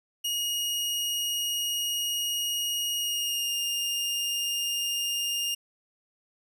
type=tone with pitch glide; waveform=sawtooth; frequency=2875 to 2821 Hz; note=F7 to F7; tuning=+50 to +17 cents; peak=-24 dBFS; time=0.24-5.55 s; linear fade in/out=10 ms; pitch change=-33 cents; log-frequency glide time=2.99-3.55 s; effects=none